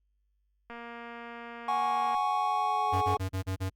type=click train; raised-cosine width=0.5 ms; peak=-29 dBFS; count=341; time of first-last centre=0.7-2.147 s; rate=235 Hz
type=tone with exponential growth; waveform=sine; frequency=426.3 Hz; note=G#4; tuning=45 cents sharp; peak=-32 dBFS; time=1.65-3.17 s; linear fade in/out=0 ms; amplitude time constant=330 ms
type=chord; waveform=triangle; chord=F# suspended second; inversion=none; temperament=equal; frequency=740 / 830.6 / 1108.7 Hz; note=F#5 / G#5 / C#6; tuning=0 / 0 / 0 cents; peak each=-30 / -28 / -28 dBFS; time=1.68-3.17 s; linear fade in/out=5 ms
type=tone bursts; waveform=square; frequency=94.6 Hz; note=F#2; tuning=39 cents sharp; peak=-30 dBFS; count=6; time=2.92-3.7 s; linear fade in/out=20 ms; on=100 ms; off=36 ms
effects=added 50 Hz sine -70 dBFS peak until 3.75 s + Opus 48 kbps